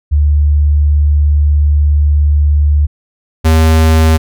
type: tone pair in turn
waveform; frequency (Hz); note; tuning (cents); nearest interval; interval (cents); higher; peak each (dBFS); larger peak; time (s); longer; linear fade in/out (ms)
sine / square; 73.6 / 79.9; D2 / D#2; +4 / +47; minor second; 143; second; -6; neither; 0.11-2.87 / 3.44-4.18; first; 20
effects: none